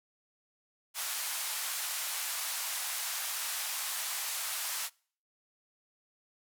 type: band-pass noise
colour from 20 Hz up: white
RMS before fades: -36 dBFS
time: 0.94-4.9 s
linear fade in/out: 50 ms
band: 730 to 14000 Hz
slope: 24 dB/octave
effects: noise-tail reverb RT60 0.5 s tail -26 dB re dry